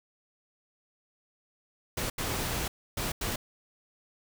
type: noise bursts at uneven times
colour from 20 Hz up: pink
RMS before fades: -32 dBFS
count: 4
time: 1.97-2.1 / 2.18-2.68 / 2.97-3.12 / 3.21-3.36 s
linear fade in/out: 5 ms
effects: none